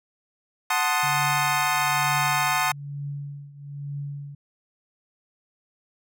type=chord; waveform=25% pulse; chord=F# diminished seventh; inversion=none; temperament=equal; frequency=740 / 880 / 1046.5 / 1244.5 Hz; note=F#5 / A5 / C6 / Eb6; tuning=0 / 0 / 0 / 0 cents; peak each=-23 dBFS; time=0.7-2.72 s; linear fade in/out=5 ms
type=tone with tremolo; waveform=sine; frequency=142.5 Hz; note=C#3; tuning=48 cents sharp; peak=-28 dBFS; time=1.03-4.35 s; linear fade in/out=5 ms; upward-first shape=triangle; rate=1.1 Hz; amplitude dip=85%
effects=none